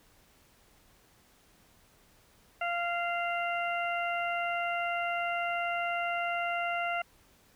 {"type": "harmonic tone", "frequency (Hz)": 693, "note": "F5", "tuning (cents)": -14, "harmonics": [1, 2, 3, 4], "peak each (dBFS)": [-32, -35, -37, -38], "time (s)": [2.61, 7.02], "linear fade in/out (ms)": 5, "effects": ["pink hiss -63 dBFS RMS until 7.55 s"]}